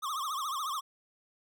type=tone with vibrato; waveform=square; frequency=1160 Hz; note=D6; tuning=22 cents flat; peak=-33 dBFS; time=0.02-0.81 s; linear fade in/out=20 ms; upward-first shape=triangle; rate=14 Hz; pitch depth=200 cents each way; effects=none